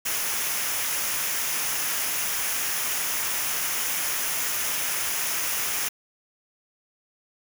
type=noise with comb filter; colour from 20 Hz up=white; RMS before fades=-27 dBFS; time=0.05-5.89 s; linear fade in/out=10 ms; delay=0.24 ms; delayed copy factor=-0.5; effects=none